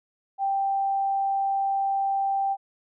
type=tone; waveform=sine; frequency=785 Hz; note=G5; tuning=2 cents sharp; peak=-22 dBFS; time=0.38-2.57 s; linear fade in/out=50 ms; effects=none